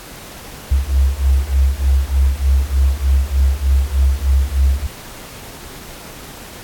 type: beating tone pair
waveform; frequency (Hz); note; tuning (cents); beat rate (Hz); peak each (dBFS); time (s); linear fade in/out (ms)
sine; 65.6 / 68.9; C2 / C#2; +5 / -10; 3.3; -15 / -14; 0.71-4.87; 10
effects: pink hiss -35 dBFS RMS until 6.63 s + AAC 64 kbps